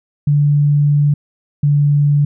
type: tone pair in turn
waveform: sine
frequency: 145.7 / 145.07 Hz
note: D3 / D3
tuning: -13 / -21 cents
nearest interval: unison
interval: 8 cents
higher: first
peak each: -9 dBFS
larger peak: neither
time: 0.27-1.14 / 1.63-2.25 s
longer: first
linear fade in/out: 5 ms
effects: none